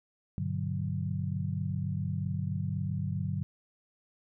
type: chord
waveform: sine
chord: G major seventh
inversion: none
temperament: equal with one note detuned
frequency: 99.14 / 123.47 / 146.83 / 185 Hz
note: G2 / B2 / D3 / F#3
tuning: +20 / 0 / 0 / 0 cents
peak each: -34 / -40 / -34 / -36 dBFS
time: 0.38-3.43 s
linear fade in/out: 0 ms
effects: none